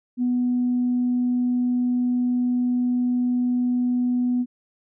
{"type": "tone", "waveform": "sine", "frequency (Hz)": 246.9, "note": "B3", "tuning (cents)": 0, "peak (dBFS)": -18, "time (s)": [0.17, 4.46], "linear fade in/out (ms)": 50, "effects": ["tanh soft clip ceiling -14 dBFS"]}